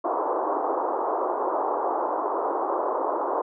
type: band-pass noise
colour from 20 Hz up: white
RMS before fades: -26 dBFS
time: 0.04-3.42 s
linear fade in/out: 10 ms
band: 320 to 1100 Hz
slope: 48 dB/octave
effects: none